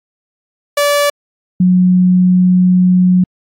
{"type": "tone pair in turn", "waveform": ["sawtooth", "sine"], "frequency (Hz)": [578, 182.06], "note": ["D5", "F#3"], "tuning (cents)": [-28, -28], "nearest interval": "octave + minor sixth", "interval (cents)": 2000, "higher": "first", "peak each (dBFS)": -6, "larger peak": "neither", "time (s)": [[0.77, 1.1], [1.6, 3.24]], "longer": "second", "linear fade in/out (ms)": 5, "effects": ["AAC 64 kbps"]}